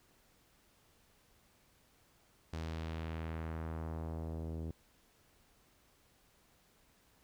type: tone with low-pass filter sweep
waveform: sawtooth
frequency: 80.7 Hz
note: E2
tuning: 36 cents flat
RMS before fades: -41 dBFS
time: 2.53-4.71 s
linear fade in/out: 0 ms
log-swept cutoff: 5900 to 390 Hz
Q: 1.1
effects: pink hiss -69 dBFS RMS until 7.23 s